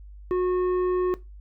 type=tone with tanh clipping; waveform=sine; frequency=364 Hz; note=F#4; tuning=28 cents flat; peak=-22 dBFS; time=0.31-1.14 s; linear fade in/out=0 ms; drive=8 dB; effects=noise-tail reverb RT60 0.2 s tail -17 dB re dry + added 50 Hz sine -41 dBFS peak until 1.4 s